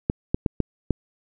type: clicks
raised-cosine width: 3 ms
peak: -7 dBFS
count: 5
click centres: 0.099 / 0.345 / 0.462 / 0.603 / 0.907 s
effects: none